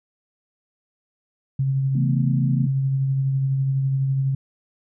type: tone with tremolo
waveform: sine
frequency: 135.1 Hz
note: C#3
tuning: 44 cents flat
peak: -17 dBFS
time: 1.59-4.35 s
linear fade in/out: 5 ms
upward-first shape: triangle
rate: 12 Hz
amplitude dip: 30%
type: chord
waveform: sine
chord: E suspended fourth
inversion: none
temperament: just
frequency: 164.81 / 219.8 / 247.2 Hz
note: E3 / A3 / B3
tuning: 0 / -2 / +2 cents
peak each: -25 / -26 / -28 dBFS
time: 1.95-2.67 s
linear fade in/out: 5 ms
effects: none